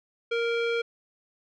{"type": "tone with low-pass filter", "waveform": "square", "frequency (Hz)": 466.2, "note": "A#4", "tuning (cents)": 0, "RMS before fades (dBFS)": -27, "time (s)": [0.31, 0.82], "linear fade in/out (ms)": 10, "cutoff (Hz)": 2800, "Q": 2.2, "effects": []}